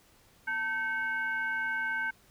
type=tone with frequency modulation; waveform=sine; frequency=1546 Hz; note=G6; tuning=24 cents flat; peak=-29 dBFS; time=0.47-2.11 s; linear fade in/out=10 ms; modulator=650 Hz; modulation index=0.66; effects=pink hiss -62 dBFS RMS until 2.3 s